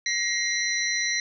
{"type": "tone cluster", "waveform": "sine", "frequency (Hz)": [1897, 2094, 4052, 5830], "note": ["A#6", "C7", "B7", "F#8"], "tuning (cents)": [30, 1, 44, -26], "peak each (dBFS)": -29, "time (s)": [0.06, 1.2], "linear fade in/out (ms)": 2, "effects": []}